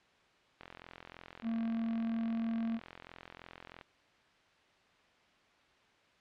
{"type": "click train", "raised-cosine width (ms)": 0.3, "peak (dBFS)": -31, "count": 139, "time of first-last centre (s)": [0.61, 3.812], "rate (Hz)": 43.1}
{"type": "tone", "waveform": "triangle", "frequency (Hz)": 227.5, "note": "A#3", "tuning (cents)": -42, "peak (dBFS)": -30, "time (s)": [1.42, 2.8], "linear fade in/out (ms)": 50}
{"effects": ["white hiss -66 dBFS RMS until 6.2 s", "low-pass 3000 Hz 12 dB/octave"]}